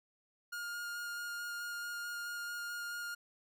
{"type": "tone with vibrato", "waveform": "45% pulse", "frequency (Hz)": 1419, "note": "F6", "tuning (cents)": 27, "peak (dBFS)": -39, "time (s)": [0.52, 3.15], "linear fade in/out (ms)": 10, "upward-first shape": "square", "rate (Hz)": 4.6, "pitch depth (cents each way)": 8, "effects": []}